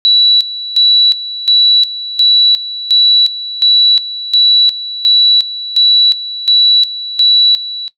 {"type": "tone with tremolo", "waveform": "sine", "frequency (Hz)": 3935, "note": "B7", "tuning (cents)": -7, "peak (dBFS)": -5, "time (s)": [0.05, 7.88], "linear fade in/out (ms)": 0, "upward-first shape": "square", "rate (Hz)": 1.4, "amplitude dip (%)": 80, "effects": ["noise-tail reverb RT60 0.1 s tail -17 dB re dry"]}